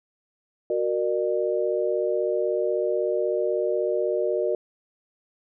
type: chord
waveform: sine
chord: Gb augmented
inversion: none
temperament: equal with one note detuned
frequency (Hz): 370 / 466.2 / 602.4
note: Gb4 / Bb4 / D5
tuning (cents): 0 / 0 / +44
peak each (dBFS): -26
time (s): 0.7-4.55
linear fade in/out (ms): 2
effects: none